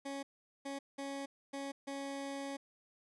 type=tone bursts at uneven times; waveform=20% pulse; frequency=276.8 Hz; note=C#4; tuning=2 cents flat; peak=-35 dBFS; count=5; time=0.05-0.23 / 0.65-0.79 / 0.98-1.26 / 1.53-1.72 / 1.87-2.57 s; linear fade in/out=10 ms; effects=resampled to 24000 Hz